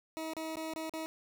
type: tone with dropouts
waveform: 20% pulse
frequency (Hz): 319.2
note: D#4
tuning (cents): +44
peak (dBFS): -32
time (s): 0.17-1.06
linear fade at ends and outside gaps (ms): 0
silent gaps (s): 0.335-0.367 / 0.556-0.569 / 0.737-0.76 / 0.895-0.937
effects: none